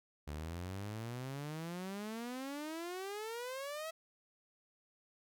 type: exponential sweep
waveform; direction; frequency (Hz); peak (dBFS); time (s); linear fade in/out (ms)
sawtooth; up; 72 to 655; -37; 0.27-3.91; 10
effects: none